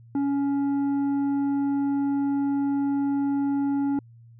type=tone with tanh clipping; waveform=sine; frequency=280 Hz; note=C#4; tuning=18 cents sharp; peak=-23 dBFS; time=0.15-3.99 s; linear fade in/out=2 ms; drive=7 dB; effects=added 116 Hz sine -47 dBFS peak until 4.39 s